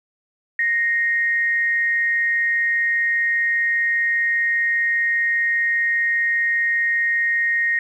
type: tone pair together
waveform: sine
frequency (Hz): 1865 / 2100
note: A#6 / C7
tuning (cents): 0 / +6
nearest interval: major second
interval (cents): 206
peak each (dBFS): -17 / -27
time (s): 0.59-7.79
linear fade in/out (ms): 2
effects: 9-bit